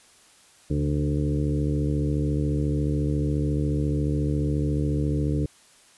harmonic tone with a mistuned harmonic, 74.2 Hz, D2, 18 cents sharp, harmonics 1 / 2 / 3 / 4 / 5 / 6 / 7, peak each -27 / -25 / -35 / -28 / -37 / -34 / -40 dBFS, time 0.7-5.46 s, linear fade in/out 5 ms, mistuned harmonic 2, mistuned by -49 cents, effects white hiss -55 dBFS RMS until 5.97 s + resampled to 24000 Hz

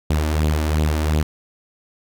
sawtooth tone with flanger, 76.8 Hz, D#2, 22 cents flat, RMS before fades -19 dBFS, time 0.1-1.23 s, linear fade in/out 5 ms, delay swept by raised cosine 0.26 to 3.46 ms, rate 2.8 Hz, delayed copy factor +0.6, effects none

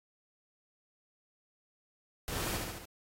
pink noise with echo, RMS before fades -38 dBFS, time 2.28-2.57 s, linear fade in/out 0 ms, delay 71 ms, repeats 4, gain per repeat -3 dB, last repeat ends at 2.854 s, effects AAC 48 kbps

